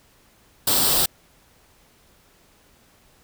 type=noise with comb filter; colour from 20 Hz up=white; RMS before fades=-19 dBFS; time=0.67-1.06 s; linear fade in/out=5 ms; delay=0.23 ms; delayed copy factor=+0.6; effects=pink hiss -57 dBFS RMS until 3.23 s